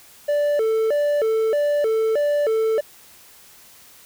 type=tone with vibrato; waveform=triangle; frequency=509 Hz; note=C5; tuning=48 cents flat; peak=-15 dBFS; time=0.28-2.81 s; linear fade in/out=10 ms; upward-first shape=square; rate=1.6 Hz; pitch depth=240 cents each way; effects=white hiss -48 dBFS RMS until 4.05 s